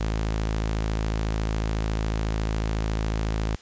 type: tone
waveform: sawtooth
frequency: 54 Hz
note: A1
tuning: 32 cents flat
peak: -20 dBFS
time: 0-3.56 s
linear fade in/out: 10 ms
effects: white hiss -50 dBFS RMS until 3.61 s + resampled to 16000 Hz